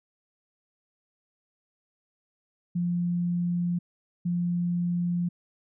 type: tone pair in turn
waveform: sine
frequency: 174.61 / 174.61 Hz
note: F3 / F3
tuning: 0 / 0 cents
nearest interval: unison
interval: 0 cents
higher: neither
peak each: -24 dBFS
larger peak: neither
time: 2.75-3.79 / 4.25-5.29 s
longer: neither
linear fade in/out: 10 ms
effects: none